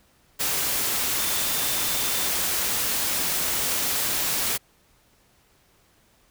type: tone in noise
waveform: sine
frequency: 3563 Hz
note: A7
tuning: 21 cents sharp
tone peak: -36 dBFS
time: 1.17-2.3 s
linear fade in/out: 20 ms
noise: white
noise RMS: -25 dBFS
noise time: 0.39-4.58 s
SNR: -14 dB
effects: pink hiss -61 dBFS RMS until 6.3 s